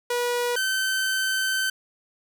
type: tone pair in turn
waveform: sawtooth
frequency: 484.7 / 1538.8 Hz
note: B4 / G6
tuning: -32 / -33 cents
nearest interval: octave + minor sixth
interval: 1999 cents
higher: second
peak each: -19 dBFS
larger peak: neither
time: 0.1-0.56 / 0.56-1.7 s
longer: second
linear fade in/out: 5 ms
effects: none